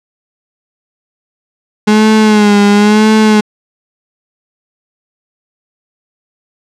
35% pulse tone with vibrato, 210.4 Hz, G#3, 23 cents sharp, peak -3 dBFS, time 1.87-3.41 s, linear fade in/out 10 ms, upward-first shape sine, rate 0.98 Hz, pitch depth 59 cents each way, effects low-pass 7000 Hz 12 dB/octave

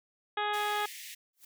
harmonic tone, 416.9 Hz, G#4, 7 cents sharp, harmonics 1 / 2 / 3 / 4 / 5 / 6 / 7 / 8 / 9, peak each -38 / -32 / -36 / -37 / -43 / -44 / -48 / -41 / -46 dBFS, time 0.37-0.86 s, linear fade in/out 5 ms
pink high-pass noise, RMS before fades -45 dBFS, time 0.53-1.15 s, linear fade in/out 10 ms, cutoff 1800 Hz, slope 96 dB/octave
blue noise with exponential growth, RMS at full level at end -48 dBFS, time 1.33-1.45 s, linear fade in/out 5 ms, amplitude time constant 25 ms
effects none

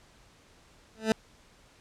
20% pulse tone with exponential growth, 220 Hz, A3, in tune, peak -14 dBFS, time 0.95-1.12 s, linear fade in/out 2 ms, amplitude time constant 35 ms, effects pink hiss -59 dBFS RMS until 1.8 s + low-pass 8000 Hz 12 dB/octave

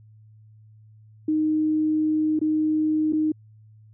sine tone with dropouts, 309.6 Hz, D#4, 9 cents flat, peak -19 dBFS, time 1.28-3.32 s, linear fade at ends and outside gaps 5 ms, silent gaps 2.392-2.414 / 3.125-3.131 s, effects added 108 Hz sine -48 dBFS peak until 3.93 s

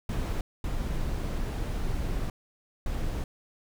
brown noise bursts at uneven times, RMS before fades -30 dBFS, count 3, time 0.09-0.41 / 0.64-2.3 / 2.86-3.24 s, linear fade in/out 2 ms, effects none

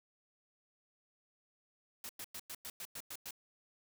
white noise bursts, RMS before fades -45 dBFS, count 9, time 2.04-3.308 s, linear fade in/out 2 ms, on 52 ms, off 100 ms, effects none

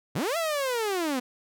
sawtooth linear two-way sweep, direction up then down, 103.83 to 682 to 241.2 Hz, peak -22 dBFS, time 0.15-1.2 s, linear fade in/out 10 ms, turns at 0.37 s, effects none

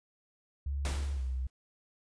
sine tone with pitch glide, 70 to 64.19 Hz, C#2 to C2, +18 to -32 cents, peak -31 dBFS, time 0.66-1.47 s, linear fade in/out 5 ms, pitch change -150 cents, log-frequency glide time 1.15-1.21 s
pink noise with exponential decay, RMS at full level -36 dBFS, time 0.85-1.5 s, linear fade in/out 1 ms, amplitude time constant 140 ms
effects resampled to 22050 Hz

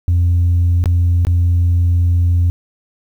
sine tone with dropouts, 87 Hz, F2, 6 cents flat, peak -8 dBFS, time 0.08-2.5 s, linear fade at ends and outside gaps 0 ms, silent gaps 0.84-0.858 / 1.25-1.269 s, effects tanh soft clip ceiling -8 dBFS + 8-bit

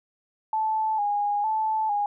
sine tone with vibrato, 847 Hz, G#5, 34 cents sharp, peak -22 dBFS, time 0.53-2.06 s, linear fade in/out 2 ms, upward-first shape square, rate 1.1 Hz, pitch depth 53 cents each way, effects none

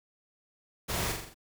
pink noise with echo, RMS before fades -33 dBFS, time 0.88-1.13 s, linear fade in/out 20 ms, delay 43 ms, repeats 5, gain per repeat -4 dB, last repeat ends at 1.345 s, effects none

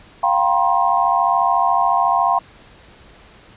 sine tone cluster, 702 / 776 / 960 / 1061 Hz, F5 / G5 / B5 / C6, +9 / -18 / -49 / +24 cents, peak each -19 dBFS, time 0.23-2.39 s, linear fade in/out 5 ms, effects pink hiss -46 dBFS RMS until 3.56 s + resampled to 8000 Hz

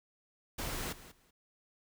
pink noise with echo, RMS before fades -38 dBFS, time 0.58-0.93 s, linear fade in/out 10 ms, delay 190 ms, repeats 2, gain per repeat -15 dB, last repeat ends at 1.31 s, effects none

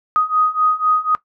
sine beating tone pair, 1247 / 1251 Hz, D#6 / D#6, +3 / +9 cents, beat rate 4 Hz, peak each -18 / -16 dBFS, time 0.16-1.15 s, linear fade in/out 0 ms, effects noise-tail reverb RT60 0.1 s tail -17 dB re dry

